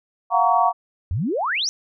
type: chord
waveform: sine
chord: Gb major seventh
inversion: third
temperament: equal with one note detuned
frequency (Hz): 698.5 / 740 / 932.3 / 1126.8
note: F5 / Gb5 / Bb5 / Db6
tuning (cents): 0 / 0 / 0 / +28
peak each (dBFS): -20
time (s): 0.3-0.73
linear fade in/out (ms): 50
type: exponential sweep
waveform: sine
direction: up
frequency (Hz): 76.5 to 6150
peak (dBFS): -20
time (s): 1.11-1.69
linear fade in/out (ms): 0
effects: none